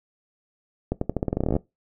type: accelerating click train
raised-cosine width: 2 ms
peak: -10 dBFS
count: 17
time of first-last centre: 0.92-1.565 s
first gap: 94 ms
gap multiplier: 0.87
effects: noise-tail reverb RT60 0.2 s tail -20 dB re dry